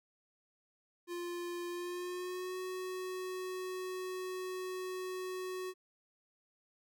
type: tone with pitch glide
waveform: square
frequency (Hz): 349.2 to 370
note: F4 to F#4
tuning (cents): 0 to 0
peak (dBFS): -39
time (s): 1.07-5.74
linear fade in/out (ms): 50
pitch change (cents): +100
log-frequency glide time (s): 1.69-2.58
effects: none